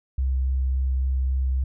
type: tone with vibrato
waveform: sine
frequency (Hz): 65.41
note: C2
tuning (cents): 0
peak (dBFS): -20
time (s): 0.18-1.64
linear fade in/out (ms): 5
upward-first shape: sine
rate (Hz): 3.6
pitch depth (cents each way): 9
effects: none